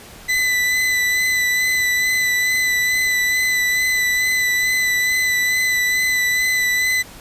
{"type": "tone with vibrato", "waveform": "40% pulse", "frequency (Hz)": 2000, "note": "B6", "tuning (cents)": 21, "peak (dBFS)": -15, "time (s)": [0.28, 7.03], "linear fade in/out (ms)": 20, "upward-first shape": "sine", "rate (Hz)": 2.3, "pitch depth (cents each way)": 17, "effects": ["pink hiss -40 dBFS RMS until 7.2 s", "resampled to 32000 Hz"]}